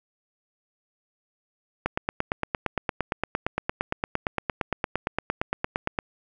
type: click train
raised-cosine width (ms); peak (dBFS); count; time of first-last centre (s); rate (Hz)
0.5; -9; 37; 1.86-5.988; 8.72
effects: none